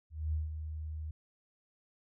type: tone with ADSR envelope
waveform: sine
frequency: 77.7 Hz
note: D#2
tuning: 2 cents flat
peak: -29 dBFS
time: 0.1-1.11 s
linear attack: 230 ms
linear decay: 160 ms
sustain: -8 dB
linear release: 4 ms
effects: none